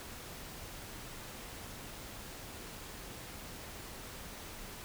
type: silence
effects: pink hiss -47 dBFS RMS until 4.84 s